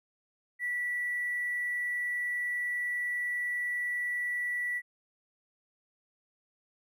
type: tone with hard clipping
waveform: triangle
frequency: 1955 Hz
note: B6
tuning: 18 cents flat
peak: -30 dBFS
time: 0.59-4.82 s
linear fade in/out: 50 ms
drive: 3 dB
effects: none